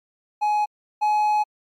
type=tone pair in turn; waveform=triangle; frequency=840 / 844.6 Hz; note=G#5 / G#5; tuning=+19 / +29 cents; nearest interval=unison; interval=10 cents; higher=second; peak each=-16 / -15 dBFS; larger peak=second; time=0.41-0.66 / 1.01-1.44 s; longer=second; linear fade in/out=20 ms; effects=MP3 96 kbps